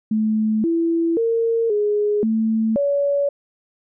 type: tone with pitch steps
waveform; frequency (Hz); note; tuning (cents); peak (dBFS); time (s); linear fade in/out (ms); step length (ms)
sine; 217.1 / 333 / 458.4 / 416.1 / 221.7 / 567; A3 / E4 / A#4 / G#4 / A3 / C#5; -23 / +18 / -29 / +3 / +13 / +39; -16; 0.11-3.29; 5; 530
effects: none